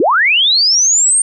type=linear sweep; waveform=sine; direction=up; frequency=275.7 to 8840 Hz; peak=-8 dBFS; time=0-1.22 s; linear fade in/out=2 ms; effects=none